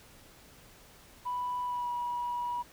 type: tone with pitch glide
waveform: sine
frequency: 987.8 to 968 Hz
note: B5 to B5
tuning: 0 to -35 cents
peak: -30 dBFS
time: 1.25-2.63 s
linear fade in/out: 20 ms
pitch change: -35 cents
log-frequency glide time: 1.64-1.9 s
effects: tanh soft clip ceiling -27 dBFS + pink hiss -56 dBFS RMS until 2.72 s